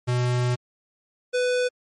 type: tone pair in turn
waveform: square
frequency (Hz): 123.47 / 497.2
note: B2 / B4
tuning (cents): 0 / +12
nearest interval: 2 octaves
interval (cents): 2412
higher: second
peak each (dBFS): -21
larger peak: neither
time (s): 0.07-0.56 / 1.33-1.69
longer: first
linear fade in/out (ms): 20
effects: low-pass 8000 Hz 12 dB/octave + MP3 48 kbps